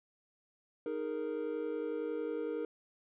triangle chord, D# suspended fourth, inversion none, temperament equal, 311.1 / 415.3 / 466.2 Hz, D#4 / G#4 / A#4, 0 / 0 / 0 cents, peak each -38 / -39 / -35 dBFS, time 0.86-2.65 s, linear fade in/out 2 ms, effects resampled to 8000 Hz

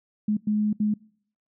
sine tone bursts at uneven times, 211 Hz, G#3, 28 cents sharp, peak -20 dBFS, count 3, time 0.28-0.37 / 0.47-0.73 / 0.8-0.94 s, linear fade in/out 5 ms, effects noise-tail reverb RT60 0.6 s tail -24 dB re dry

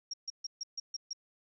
sine tone bursts, 5588 Hz, F8, in tune, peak -35 dBFS, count 7, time 0.11-1.132 s, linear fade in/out 5 ms, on 26 ms, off 140 ms, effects none

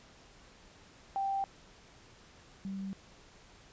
sine tone pair in turn, 784 / 194.2 Hz, G5 / G3, 0 / -16 cents, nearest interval 2 octaves, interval 2416 cents, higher first, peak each -30 / -36 dBFS, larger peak first, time 1.16-1.44 / 2.65-2.93 s, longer neither, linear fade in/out 0 ms, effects pink hiss -58 dBFS RMS until 3.72 s + resampled to 16000 Hz

